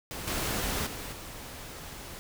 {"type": "noise with level steps", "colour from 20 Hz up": "pink", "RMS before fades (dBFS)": [-38, -31, -39, -43], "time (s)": [0.11, 2.19], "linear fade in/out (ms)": 0, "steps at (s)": [0.27, 0.86, 1.12], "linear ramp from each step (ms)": 10, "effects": []}